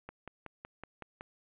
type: click train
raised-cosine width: 0.5 ms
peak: -28 dBFS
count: 7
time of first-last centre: 0.09-1.209 s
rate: 5.36 Hz
effects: resampled to 8000 Hz + 9-bit

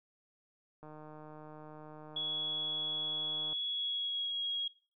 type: click train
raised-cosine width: 1 ms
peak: -37 dBFS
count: 414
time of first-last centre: 0.83-3.529 s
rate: 153 Hz
type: tone with pitch glide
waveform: sine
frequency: 3365 to 3296 Hz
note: G#7 to G#7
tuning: +22 to -14 cents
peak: -33 dBFS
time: 2.16-4.68 s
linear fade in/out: 5 ms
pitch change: -36 cents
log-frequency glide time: 3.64-4.41 s
effects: noise-tail reverb RT60 0.4 s tail -20 dB re dry

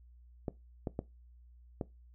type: clicks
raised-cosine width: 2 ms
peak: -21 dBFS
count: 4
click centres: 0.482 / 0.872 / 0.991 / 1.812 s
effects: noise-tail reverb RT60 0.2 s tail -19 dB re dry + added 60 Hz sine -55 dBFS peak until 2.14 s

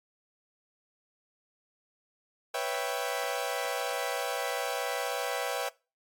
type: chord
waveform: sawtooth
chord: C# half-diminished seventh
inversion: third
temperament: equal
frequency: 493.9 / 554.4 / 659.3 / 784 Hz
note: B4 / C#5 / E5 / G5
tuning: 0 / 0 / 0 / 0 cents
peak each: -32 dBFS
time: 2.54-5.69 s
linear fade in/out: 5 ms
effects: noise-tail reverb RT60 0.3 s tail -22 dB re dry + AAC 64 kbps

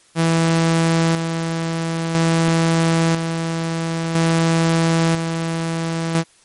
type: tone with tremolo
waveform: sawtooth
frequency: 164.7 Hz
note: E3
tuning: 1 cent flat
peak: -10 dBFS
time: 0.15-6.24 s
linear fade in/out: 50 ms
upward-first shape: square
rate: 0.5 Hz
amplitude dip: 50%
effects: white hiss -53 dBFS RMS until 6.44 s + MP3 48 kbps

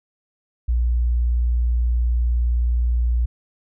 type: tone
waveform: sine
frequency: 59.6 Hz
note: A#1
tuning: 39 cents sharp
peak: -16 dBFS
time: 0.68-3.26 s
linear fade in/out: 10 ms
effects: none

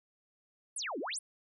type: exponential two-way sweep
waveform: sine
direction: down then up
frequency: 11140 to 242.7 to 11140 Hz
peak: -35 dBFS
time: 0.76-1.19 s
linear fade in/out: 5 ms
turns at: 0.99 s
effects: none

